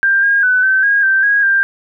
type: tone with pitch steps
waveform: sine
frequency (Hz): 1588 / 1623 / 1501 / 1542 / 1634 / 1562 / 1645 / 1587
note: G6 / G#6 / F#6 / G6 / G#6 / G6 / G#6 / G6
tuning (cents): +22 / -40 / +24 / -29 / -29 / -7 / -17 / +21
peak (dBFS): -9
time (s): 0.03-1.63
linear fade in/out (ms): 0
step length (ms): 200
effects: none